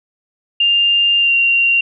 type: tone with pitch glide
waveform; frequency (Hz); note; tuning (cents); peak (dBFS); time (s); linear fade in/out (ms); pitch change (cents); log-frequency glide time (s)
sine; 2800 to 2763; F7 to F7; +4 to -19; -10; 0.6-1.81; 5; -23; 1.19-1.33
effects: none